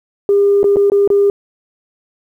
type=tone with dropouts; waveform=sine; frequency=402.3 Hz; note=G4; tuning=45 cents sharp; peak=-7 dBFS; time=0.29-1.3 s; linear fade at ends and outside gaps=1 ms; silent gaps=0.631-0.642 / 0.76-0.768 / 0.9-0.919 / 1.076-1.102 s; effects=tanh soft clip ceiling -3 dBFS + 8-bit